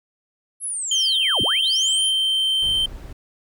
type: linear two-way sweep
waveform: sine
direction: down then up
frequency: 11130 to 52.8 to 11130 Hz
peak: -24 dBFS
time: 0.6-2.13 s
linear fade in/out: 50 ms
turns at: 1.42 s
type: tone with pitch glide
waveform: triangle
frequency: 3136 to 3116 Hz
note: G7 to G7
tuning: 0 to -11 cents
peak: -16 dBFS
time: 0.91-2.86 s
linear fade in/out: 5 ms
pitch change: -11 cents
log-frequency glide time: 1.36-2.55 s
type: noise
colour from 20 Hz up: brown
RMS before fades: -35 dBFS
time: 2.62-3.13 s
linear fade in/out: 5 ms
effects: none